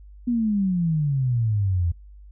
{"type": "exponential sweep", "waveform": "sine", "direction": "down", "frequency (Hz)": [246.9, 82.41], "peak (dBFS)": -19, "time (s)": [0.27, 1.92], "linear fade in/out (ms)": 10, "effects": ["noise-tail reverb RT60 0.2 s tail -25 dB re dry", "added 50 Hz sine -42 dBFS peak until 2.31 s"]}